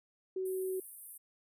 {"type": "tone", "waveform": "sine", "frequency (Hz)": 376, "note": "F#4", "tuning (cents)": 28, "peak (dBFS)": -33, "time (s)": [0.36, 0.8], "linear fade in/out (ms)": 5}
{"type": "high-pass noise", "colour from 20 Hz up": "pink", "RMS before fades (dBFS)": -48, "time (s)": [0.45, 1.18], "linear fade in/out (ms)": 10, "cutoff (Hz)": 9000, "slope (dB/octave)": 96}
{"effects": ["resampled to 32000 Hz"]}